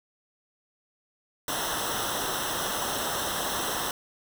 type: noise with comb filter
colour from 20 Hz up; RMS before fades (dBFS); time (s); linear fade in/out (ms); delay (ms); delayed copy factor
pink; -30; 1.48-3.91; 2; 0.43; -0.85
effects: none